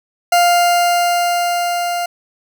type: tone with level ramp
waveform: 40% pulse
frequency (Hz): 700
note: F5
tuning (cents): +4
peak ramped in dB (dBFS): -8 to -17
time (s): 0.32-2.06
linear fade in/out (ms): 5
effects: none